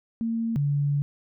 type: tone pair in turn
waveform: sine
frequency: 228.2 / 143.43 Hz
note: A#3 / D3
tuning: -37 / -41 cents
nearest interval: minor sixth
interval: 804 cents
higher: first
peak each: -24 / -21 dBFS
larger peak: second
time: 0.21-0.56 / 0.56-1.02 s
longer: second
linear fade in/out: 0 ms
effects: none